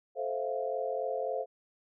sine chord, F major seventh, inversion first, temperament just, 436.5 / 523.8 / 654.8 / 698.5 Hz, A4 / C5 / E5 / F5, -14 / +2 / -12 / 0 cents, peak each -37 / -34 / -38 / -37 dBFS, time 0.15-1.46 s, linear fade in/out 50 ms, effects none

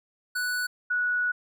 square / sine tone pair in turn, 1480 / 1468.1 Hz, F#6 / F#6, 0 / -14 cents, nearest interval unison, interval 14 cents, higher first, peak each -27 / -23 dBFS, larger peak second, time 0.35-0.67 / 0.9-1.32 s, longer second, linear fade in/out 10 ms, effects none

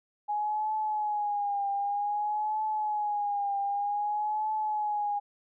sine tone with vibrato, 830.6 Hz, G#5, in tune, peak -27 dBFS, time 0.28-5.2 s, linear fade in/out 20 ms, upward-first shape triangle, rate 0.53 Hz, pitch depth 71 cents each way, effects none

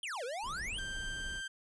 square exponential two-way sweep, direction down then up, 3322 to 452.9 to 3322 Hz, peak -38 dBFS, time 0.03-0.79 s, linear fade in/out 2 ms, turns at 0.24 s
brown noise, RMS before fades -45 dBFS, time 0.42-1.42 s, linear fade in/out 50 ms
30% pulse tone, 1571 Hz, G6, 3 cents sharp, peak -36 dBFS, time 0.78-1.48 s, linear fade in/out 10 ms
effects resampled to 24000 Hz

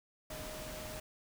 sine tone in noise, 620 Hz, D#5, 6 cents flat, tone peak -47 dBFS, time 0.3-1 s, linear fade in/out 5 ms, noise pink, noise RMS -45 dBFS, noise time 0.3-1 s, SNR -5 dB, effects none

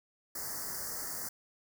white band-stop noise, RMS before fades -39 dBFS, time 0.35-1.29 s, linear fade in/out 5 ms, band 2000 to 4600 Hz, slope 96 dB/octave, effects none

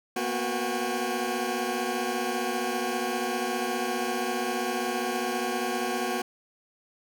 20% pulse tone cluster, 233.4 / 248.4 / 367.4 / 800 Hz, A#3 / B3 / F#4 / G5, +2 / +10 / -12 / +35 cents, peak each -30 / -29 / -25 / -30 dBFS, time 0.16-6.22 s, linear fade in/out 5 ms, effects none

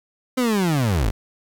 30% pulse linear sweep, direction down, 261.6 to 39.27 Hz, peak -15 dBFS, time 0.37-1.11 s, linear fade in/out 10 ms, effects 8-bit

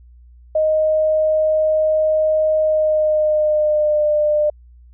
sine tone with pitch glide, 622.3 to 600.1 Hz, D#5 to D5, 0 to +37 cents, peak -13 dBFS, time 0.55-4.5 s, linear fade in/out 5 ms, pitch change -63 cents, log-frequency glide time 2.6-4.1 s, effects added 60 Hz sine -42 dBFS peak until 4.93 s

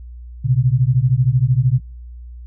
sine beating tone pair, 121.4 / 134.4 Hz, B2 / C3, -29 / +47 cents, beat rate 13 Hz, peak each -15 dBFS, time 0.44-1.8 s, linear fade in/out 20 ms, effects noise-tail reverb RT60 0.4 s tail -26 dB re dry + added 60 Hz sine -32 dBFS peak until 2.46 s

